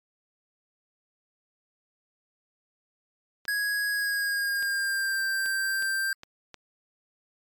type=clicks; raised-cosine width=0.2 ms; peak=-25 dBFS; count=6; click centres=3.453 / 4.626 / 5.46 / 5.824 / 6.234 / 6.543 s
type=tone with pitch glide; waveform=square; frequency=1661.2 to 1575.2 Hz; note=G#6 to G6; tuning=0 to +8 cents; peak=-26 dBFS; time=3.48-6.13 s; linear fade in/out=2 ms; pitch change=-92 cents; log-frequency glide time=3.91-5.2 s
effects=MP3 96 kbps